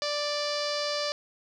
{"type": "tone with low-pass filter", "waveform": "sawtooth", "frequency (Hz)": 587.3, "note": "D5", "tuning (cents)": 0, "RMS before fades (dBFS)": -30, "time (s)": [0.02, 1.12], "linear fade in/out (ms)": 0, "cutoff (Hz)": 4900, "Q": 5.6, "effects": []}